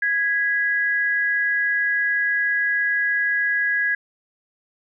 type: tone pair together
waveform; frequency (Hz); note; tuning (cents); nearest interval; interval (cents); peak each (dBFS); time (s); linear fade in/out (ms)
sine; 1658.3 / 1975.5; G#6 / B6; -3 / 0; minor third; 303; -19 / -25; 0.02-3.95; 5
effects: none